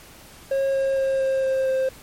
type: tone with pitch steps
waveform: triangle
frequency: 543 / 539.6 / 536.1 / 532.7 / 529.4 / 526 Hz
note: C#5 / C#5 / C5 / C5 / C5 / C5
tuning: -36 / -47 / +42 / +31 / +20 / +9 cents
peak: -17 dBFS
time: 0.51-1.89 s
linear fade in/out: 5 ms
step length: 230 ms
effects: pink hiss -46 dBFS RMS until 2.02 s + MP3 64 kbps